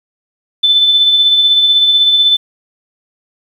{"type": "tone with tremolo", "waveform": "sine", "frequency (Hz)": 3520, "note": "A7", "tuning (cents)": 0, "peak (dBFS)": -5, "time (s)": [0.63, 2.37], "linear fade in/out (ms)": 10, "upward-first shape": "sine", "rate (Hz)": 16, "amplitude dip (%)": 35, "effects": ["7-bit"]}